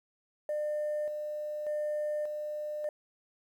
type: tone with tremolo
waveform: sine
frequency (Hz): 600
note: D5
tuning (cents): +37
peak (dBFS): -28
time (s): 0.49-2.89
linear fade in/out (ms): 2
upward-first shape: square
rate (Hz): 0.85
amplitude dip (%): 45
effects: tanh soft clip ceiling -28 dBFS + 10-bit